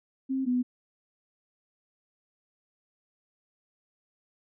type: tone pair in turn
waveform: sine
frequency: 265.3 / 248.8 Hz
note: C4 / B3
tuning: +24 / +13 cents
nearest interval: minor second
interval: 111 cents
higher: first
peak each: -26 / -23 dBFS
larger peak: second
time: 0.29-0.46 / 0.46-0.63 s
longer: neither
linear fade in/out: 20 ms
effects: none